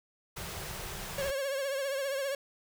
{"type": "band-stop noise", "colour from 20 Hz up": "pink", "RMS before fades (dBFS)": -40, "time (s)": [0.36, 1.31], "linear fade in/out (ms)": 10, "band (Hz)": [210, 340], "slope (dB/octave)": 96}
{"type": "tone with vibrato", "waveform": "45% pulse", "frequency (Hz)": 548, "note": "C#5", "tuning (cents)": -20, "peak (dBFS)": -31, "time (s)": [1.18, 2.35], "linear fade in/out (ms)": 2, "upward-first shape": "triangle", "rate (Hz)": 15, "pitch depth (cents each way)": 78}
{"effects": []}